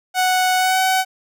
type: tone with pitch glide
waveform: sawtooth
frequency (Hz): 740 to 753.4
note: F#5 to F#5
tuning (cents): 0 to +31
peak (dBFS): -11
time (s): 0.14-1.05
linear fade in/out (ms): 50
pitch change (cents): +31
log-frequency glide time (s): 0.57-0.79
effects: none